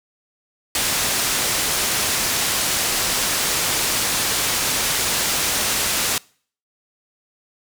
white low-pass noise, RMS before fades -21 dBFS, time 0.75-6.18 s, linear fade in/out 2 ms, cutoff 9800 Hz, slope 12 dB/octave, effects noise-tail reverb RT60 0.5 s tail -25 dB re dry

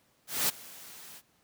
white noise with ADSR envelope, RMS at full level -26 dBFS, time 0.27-1.22 s, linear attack 220 ms, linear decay 13 ms, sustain -22 dB, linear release 51 ms, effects pink hiss -68 dBFS RMS until 1.43 s + high-pass 100 Hz 12 dB/octave

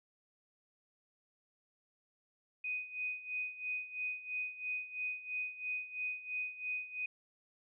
sine tone with tremolo, 2495 Hz, D#7, 4 cents sharp, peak -34 dBFS, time 2.64-7.06 s, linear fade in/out 5 ms, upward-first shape sine, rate 3 Hz, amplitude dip 80%, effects none

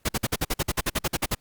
pink noise bursts, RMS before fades -24 dBFS, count 15, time 0.05-1.35 s, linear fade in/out 10 ms, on 40 ms, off 50 ms, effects pink hiss -66 dBFS RMS until 1.4 s + Opus 48 kbps

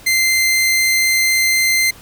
sawtooth tone, 2081 Hz, C7, 10 cents flat, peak -9 dBFS, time 0.06-1.91 s, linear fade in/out 10 ms, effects pink hiss -41 dBFS RMS until 2.01 s

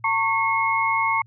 sine tone cluster, 905 / 1106 / 2167 Hz, A5 / C#6 / C#7, +48 / -4 / -40 cents, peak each -23 dBFS, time 0.04-1.22 s, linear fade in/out 5 ms, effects added 114 Hz sine -48 dBFS peak until 1.26 s

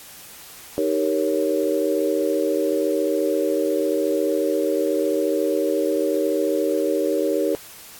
sine chord, Eb dominant seventh, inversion none, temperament equal, 311.1 / 392 / 466.2 / 554.4 Hz, Eb4 / G4 / Bb4 / Db5, 0 / 0 / 0 / 0 cents, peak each -24 dBFS, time 0.78-7.55 s, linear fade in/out 0 ms, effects white hiss -42 dBFS RMS until 7.99 s + AAC 64 kbps

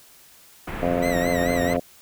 pink low-pass noise, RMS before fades -31 dBFS, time 0.67-1.77 s, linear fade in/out 5 ms, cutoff 2500 Hz, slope 24 dB/octave
harmonic tone, 87.31 Hz, F2, in tune, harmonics 1 / 2 / 3 / 4 / 5 / 6 / 7 / 8, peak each -36 / -30 / -26 / -34 / -31 / -26 / -27 / -28 dBFS, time 0.82-1.8 s, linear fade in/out 10 ms
40% pulse tone with vibrato, 1950 Hz, B6, 23 cents flat, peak -28 dBFS, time 1.02-1.74 s, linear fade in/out 10 ms, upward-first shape sine, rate 4.5 Hz, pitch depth 100 cents each way
effects white hiss -51 dBFS RMS until 2.01 s

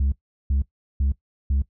sine tone bursts, 68.5 Hz, C#2, 20 cents flat, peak -15 dBFS, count 4, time 0-1.62 s, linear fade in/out 5 ms, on 120 ms, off 380 ms, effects noise-tail reverb RT60 0.1 s tail -19 dB re dry + tanh soft clip ceiling -17 dBFS

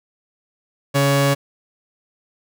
sawtooth tone pair together, 140 / 280 Hz, C#3 / C#4, +18 / +18 cents, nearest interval octave, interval 1200 cents, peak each -12 dBFS, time 0.94-1.35 s, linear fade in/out 20 ms, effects none

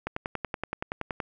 click train, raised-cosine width 0.5 ms, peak -15 dBFS, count 13, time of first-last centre 0.07-1.202 s, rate 10.6 Hz, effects none

